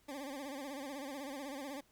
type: tone with vibrato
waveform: 20% pulse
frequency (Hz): 277.2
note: C#4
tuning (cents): 0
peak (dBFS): -37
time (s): 0.08-1.81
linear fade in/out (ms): 10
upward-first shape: sine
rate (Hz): 16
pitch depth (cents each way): 110
effects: pink hiss -70 dBFS RMS until 1.91 s